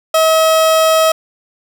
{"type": "tone", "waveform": "30% pulse", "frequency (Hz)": 640, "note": "D#5", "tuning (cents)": 49, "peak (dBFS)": -6, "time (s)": [0.14, 1.12], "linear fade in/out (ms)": 5, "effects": []}